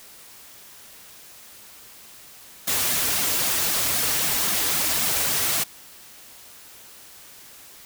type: noise with flanger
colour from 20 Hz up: white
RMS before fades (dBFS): -23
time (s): 2.67-5.64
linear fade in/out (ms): 10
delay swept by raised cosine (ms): 2 to 5.6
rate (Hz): 3.8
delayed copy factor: -0.7
effects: white hiss -46 dBFS RMS until 7.85 s